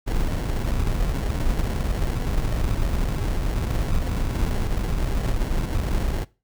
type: noise with sample-and-hold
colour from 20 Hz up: brown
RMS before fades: -23 dBFS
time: 0.06-6.25 s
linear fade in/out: 20 ms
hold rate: 1225 Hz
effects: noise-tail reverb RT60 0.3 s tail -21 dB re dry